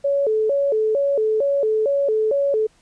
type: tone with vibrato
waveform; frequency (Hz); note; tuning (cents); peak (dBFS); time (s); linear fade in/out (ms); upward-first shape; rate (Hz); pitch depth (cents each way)
sine; 493.9; B4; 0; -16; 0.04-2.67; 10; square; 2.2; 220
effects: pink hiss -58 dBFS RMS until 2.81 s + resampled to 22050 Hz